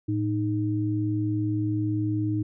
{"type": "tone pair together", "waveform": "sine", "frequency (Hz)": [110.3, 309.9], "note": ["A2", "D#4"], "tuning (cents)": [5, -7], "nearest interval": "octave + tritone", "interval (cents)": 1788, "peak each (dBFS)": -26, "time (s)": [0.08, 2.43], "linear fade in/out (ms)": 10, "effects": []}